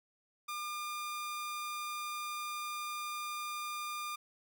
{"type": "tone", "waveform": "sawtooth", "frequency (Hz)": 1204, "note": "D6", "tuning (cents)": 43, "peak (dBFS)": -34, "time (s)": [0.48, 4.16], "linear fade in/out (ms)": 10, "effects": []}